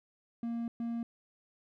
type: tone bursts at uneven times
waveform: triangle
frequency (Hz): 233.1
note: A#3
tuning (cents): 0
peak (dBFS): -31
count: 2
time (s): 0.43-0.68 / 0.8-1.03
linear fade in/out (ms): 2
effects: none